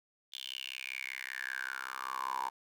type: tone with high-pass filter sweep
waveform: 10% pulse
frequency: 65.2 Hz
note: C2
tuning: 5 cents flat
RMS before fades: -40 dBFS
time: 0.32-2.5 s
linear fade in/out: 20 ms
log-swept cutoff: 3400 to 900 Hz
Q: 8.7
effects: none